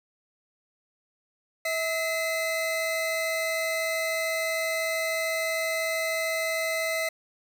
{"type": "tone pair together", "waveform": "40% pulse", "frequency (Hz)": [646, 2051], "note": ["E5", "C7"], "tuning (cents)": [-35, -35], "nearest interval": "octave + minor sixth", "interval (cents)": 2000, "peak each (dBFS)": -28, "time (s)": [1.65, 7.09], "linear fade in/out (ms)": 5, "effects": []}